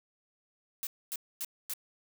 blue noise bursts, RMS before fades -36 dBFS, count 4, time 0.83-1.736 s, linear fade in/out 0 ms, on 39 ms, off 250 ms, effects none

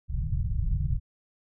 pink low-pass noise, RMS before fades -27 dBFS, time 0.08-1 s, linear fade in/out 50 ms, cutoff 150 Hz, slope 48 dB/octave, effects none

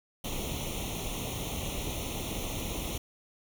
pink noise with comb filter, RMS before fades -35 dBFS, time 0.24-2.98 s, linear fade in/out 5 ms, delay 0.31 ms, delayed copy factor +0.9, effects none

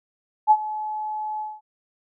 sine tone with ADSR envelope, 856 Hz, A5, 48 cents flat, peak -9 dBFS, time 0.47-1.61 s, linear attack 38 ms, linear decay 56 ms, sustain -17 dB, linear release 210 ms, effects none

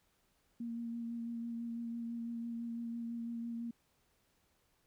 sine tone with vibrato, 233.1 Hz, A#3, in tune, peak -38 dBFS, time 0.6-3.71 s, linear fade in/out 5 ms, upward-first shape sine, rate 6 Hz, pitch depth 16 cents each way, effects pink hiss -75 dBFS RMS until 4.86 s

